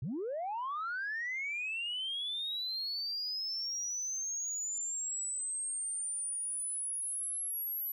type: linear sweep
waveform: sine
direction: up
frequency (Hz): 104.5 to 11840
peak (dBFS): -33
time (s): 0.02-7.92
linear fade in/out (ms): 5
effects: tanh soft clip ceiling -31 dBFS